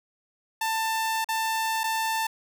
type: tone with dropouts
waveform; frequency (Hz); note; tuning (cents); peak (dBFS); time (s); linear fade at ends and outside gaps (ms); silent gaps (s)
sawtooth; 890; A5; +20; -21; 0.61-2.27; 5; 1.245-1.287 / 1.835-1.839
effects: none